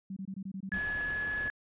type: tone bursts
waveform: sine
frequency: 192.2 Hz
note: G3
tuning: 34 cents flat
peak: -36 dBFS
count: 8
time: 0.1-0.781 s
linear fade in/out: 5 ms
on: 65 ms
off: 23 ms
type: tone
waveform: sine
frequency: 1700 Hz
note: G#6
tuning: 40 cents sharp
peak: -31 dBFS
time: 0.72-1.5 s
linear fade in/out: 0 ms
type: low-pass noise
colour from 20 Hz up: pink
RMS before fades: -44 dBFS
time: 0.73-1.49 s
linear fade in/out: 10 ms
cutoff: 3200 Hz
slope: 12 dB/octave
effects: resampled to 8000 Hz